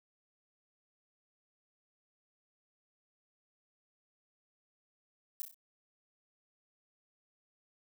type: noise with echo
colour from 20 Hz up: violet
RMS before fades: -37 dBFS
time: 5.4-5.42 s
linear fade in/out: 0 ms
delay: 31 ms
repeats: 4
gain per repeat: -6 dB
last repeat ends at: 5.544 s
effects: none